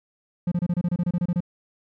triangle tone bursts, 175.2 Hz, F3, 6 cents sharp, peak -18 dBFS, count 13, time 0.47-1.405 s, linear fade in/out 5 ms, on 47 ms, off 27 ms, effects none

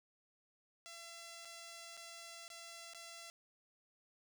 5% pulse tone with dropouts, 676 Hz, E5, 43 cents sharp, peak -39 dBFS, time 0.86-3.3 s, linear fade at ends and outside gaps 0 ms, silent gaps 1.45-1.454 / 1.969-1.974 / 2.48-2.502 / 2.935-2.947 s, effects none

